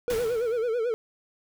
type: tone with vibrato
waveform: triangle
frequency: 466.2 Hz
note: A#4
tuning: in tune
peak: -22 dBFS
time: 0.08-0.94 s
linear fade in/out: 0 ms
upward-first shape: sine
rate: 9.1 Hz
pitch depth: 110 cents each way
type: noise with exponential decay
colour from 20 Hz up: pink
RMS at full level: -33 dBFS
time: 0.1-0.89 s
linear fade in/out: 1 ms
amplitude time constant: 170 ms
effects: none